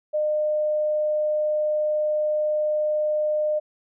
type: tone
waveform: sine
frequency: 607 Hz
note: D#5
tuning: 43 cents flat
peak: -20 dBFS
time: 0.13-3.6 s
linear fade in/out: 20 ms
effects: none